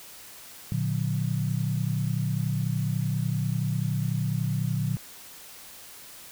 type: chord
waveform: sine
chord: Bb augmented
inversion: none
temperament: equal with one note detuned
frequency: 116.54 / 146.83 / 180.67 Hz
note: Bb2 / D3 / F#3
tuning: 0 / 0 / -41 cents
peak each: -28 / -28 / -31 dBFS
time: 0.72-4.97 s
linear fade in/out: 0 ms
effects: white hiss -46 dBFS RMS until 6.31 s